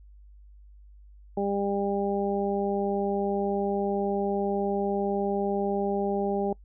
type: harmonic tone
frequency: 199.8 Hz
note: G3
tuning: 33 cents sharp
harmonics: 1 / 2 / 3 / 4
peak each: -30 / -28 / -33 / -32 dBFS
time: 1.37-6.53 s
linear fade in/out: 5 ms
effects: noise-tail reverb RT60 0.1 s tail -24 dB re dry + added 50 Hz sine -48 dBFS peak until 6.64 s